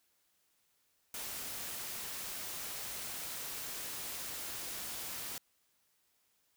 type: noise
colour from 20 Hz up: white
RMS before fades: -42 dBFS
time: 1.14-5.38 s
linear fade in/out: 2 ms
effects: white hiss -75 dBFS RMS until 6.56 s